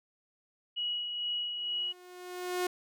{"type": "tone with tremolo", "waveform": "sine", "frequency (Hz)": 2913, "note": "F#7", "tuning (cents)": -28, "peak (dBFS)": -30, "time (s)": [0.76, 1.93], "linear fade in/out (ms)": 20, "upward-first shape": "sine", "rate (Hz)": 2.2, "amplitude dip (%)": 40}
{"type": "tone with exponential growth", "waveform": "sawtooth", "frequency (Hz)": 360.6, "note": "F#4", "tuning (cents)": -45, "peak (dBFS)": -24, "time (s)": [1.56, 2.67], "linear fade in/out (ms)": 5, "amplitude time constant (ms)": 240}
{"effects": []}